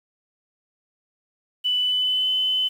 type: tone with pitch glide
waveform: sine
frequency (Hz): 2983 to 3030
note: F#7 to F#7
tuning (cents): +13 to +40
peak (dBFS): -19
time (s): 1.64-2.69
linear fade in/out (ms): 20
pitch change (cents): +27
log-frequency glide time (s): 1.79-2.28
effects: 8-bit